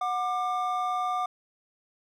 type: tone pair together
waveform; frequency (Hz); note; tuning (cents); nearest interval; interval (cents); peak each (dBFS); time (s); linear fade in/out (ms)
triangle; 733 / 1192.1; F#5 / D6; -16 / +26; minor sixth; 842; -27; 0.01-1.26; 5
effects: none